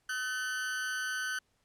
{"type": "tone with amplitude modulation", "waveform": "40% pulse", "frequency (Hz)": 1515, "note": "F#6", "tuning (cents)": 40, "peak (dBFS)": -29, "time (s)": [0.09, 1.39], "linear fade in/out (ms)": 5, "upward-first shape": "sine", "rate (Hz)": 244, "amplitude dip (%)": 65, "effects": ["pink hiss -74 dBFS RMS until 1.64 s", "low-pass 11000 Hz 12 dB/octave"]}